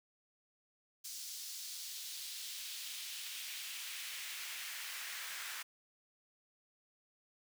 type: noise with high-pass filter sweep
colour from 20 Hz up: pink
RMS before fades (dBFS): -45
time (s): 1.04-5.63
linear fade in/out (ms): 10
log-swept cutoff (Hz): 5200 to 1600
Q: 1.4
effects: none